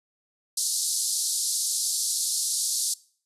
white band-pass noise, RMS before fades -27 dBFS, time 0.57-2.94 s, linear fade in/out 5 ms, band 4100 to 11000 Hz, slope 48 dB/octave, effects noise-tail reverb RT60 0.5 s tail -22 dB re dry + resampled to 32000 Hz

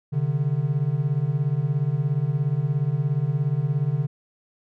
triangle beating tone pair, 133.4 / 150.4 Hz, C3 / D3, +34 / +42 cents, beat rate 17 Hz, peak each -22 / -21 dBFS, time 0.12-4.07 s, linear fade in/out 20 ms, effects none

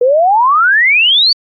sine exponential sweep, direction up, 474.8 to 4614 Hz, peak -6 dBFS, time 0.01-1.33 s, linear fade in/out 5 ms, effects AAC 64 kbps

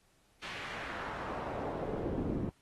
brown noise with band-pass filter sweep, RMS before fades -38 dBFS, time 0.42-2.5 s, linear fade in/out 10 ms, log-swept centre 2900 to 230 Hz, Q 1.4, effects pink hiss -70 dBFS RMS until 2.61 s + AAC 32 kbps

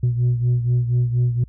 sine beating tone pair, 121.3 / 125.5 Hz, B2 / B2, -31 / +28 cents, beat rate 4.2 Hz, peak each -15 / -21 dBFS, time 0.03-1.44 s, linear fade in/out 5 ms, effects tanh soft clip ceiling -13 dBFS + added 60 Hz sine -41 dBFS peak until 1.48 s

